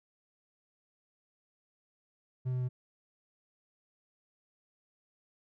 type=tone with pitch steps; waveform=triangle; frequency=127.5 / 126.55 / 125.6 Hz; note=C3 / B2 / B2; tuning=-44 / +43 / +30 cents; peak=-28 dBFS; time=2.45-2.69 s; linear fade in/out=20 ms; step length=80 ms; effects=none